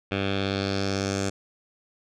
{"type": "tone with low-pass filter sweep", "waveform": "10% pulse", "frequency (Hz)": 98, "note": "G2", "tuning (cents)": 0, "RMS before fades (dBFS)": -27, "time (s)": [0.11, 1.3], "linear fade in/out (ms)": 10, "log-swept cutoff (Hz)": [2900, 7200], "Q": 2.9, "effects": []}